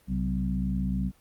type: harmonic tone with a mistuned harmonic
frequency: 63.3 Hz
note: B1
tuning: 43 cents sharp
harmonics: 1 / 2 / 3 / 4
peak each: -30 / -35 / -28 / -37 dBFS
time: 0.07-1.12 s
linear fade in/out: 50 ms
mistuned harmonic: 2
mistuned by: +95 cents
effects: pink hiss -62 dBFS RMS until 1.2 s + Opus 32 kbps